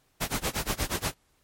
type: noise with tremolo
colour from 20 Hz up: pink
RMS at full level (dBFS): -27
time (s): 0.2-1.14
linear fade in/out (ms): 20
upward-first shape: sine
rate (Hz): 8.4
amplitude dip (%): 95
effects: pink hiss -68 dBFS RMS until 1.43 s + MP3 64 kbps